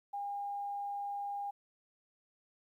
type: tone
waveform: sine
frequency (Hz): 808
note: G#5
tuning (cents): -48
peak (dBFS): -36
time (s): 0.13-1.51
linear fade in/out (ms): 10
effects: 12-bit